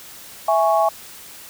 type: chord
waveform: sine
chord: C# minor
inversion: first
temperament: equal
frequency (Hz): 659.3 / 830.6 / 1108.7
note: E5 / G#5 / C#6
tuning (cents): 0 / 0 / 0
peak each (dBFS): -17 / -18 / -21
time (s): 0.48-0.89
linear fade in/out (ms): 5
effects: white hiss -40 dBFS RMS until 1.49 s